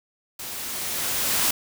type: noise with level ramp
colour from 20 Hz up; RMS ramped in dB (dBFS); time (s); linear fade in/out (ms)
white; -35 to -21; 0.39-1.51; 5
effects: none